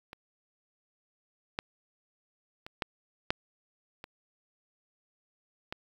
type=clicks; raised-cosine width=0.3 ms; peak=-27 / -15 / -26 / -14 / -10 / -26 / -20 dBFS; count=7; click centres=0.131 / 1.589 / 2.665 / 2.822 / 3.305 / 4.041 / 5.725 s; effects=8-bit